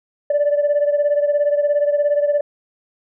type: beating tone pair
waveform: sine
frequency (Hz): 580 / 597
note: D5 / D5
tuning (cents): -22 / +28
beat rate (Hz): 17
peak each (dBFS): -14 / -19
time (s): 0.3-2.41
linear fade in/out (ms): 5
effects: tanh soft clip ceiling -10 dBFS